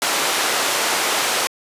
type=band-pass noise; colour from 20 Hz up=pink; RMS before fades=-20 dBFS; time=0.02-1.47 s; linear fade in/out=0 ms; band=550 to 11000 Hz; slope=12 dB/octave; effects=resampled to 32000 Hz